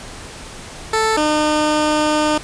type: tone pair in turn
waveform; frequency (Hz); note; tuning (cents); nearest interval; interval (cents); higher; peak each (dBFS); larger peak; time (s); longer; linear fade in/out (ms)
15% pulse; 440.6 / 303.7; A4 / D#4; +2 / -42; tritone; 644; first; -8; neither; 0.93-1.17 / 1.17-2.38; second; 5
effects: pink hiss -34 dBFS RMS until 2.43 s + resampled to 22050 Hz